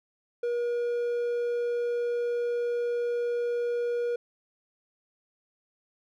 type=tone; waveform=triangle; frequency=478.4 Hz; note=A#4; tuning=45 cents sharp; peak=-24 dBFS; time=0.43-4.16 s; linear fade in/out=5 ms; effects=none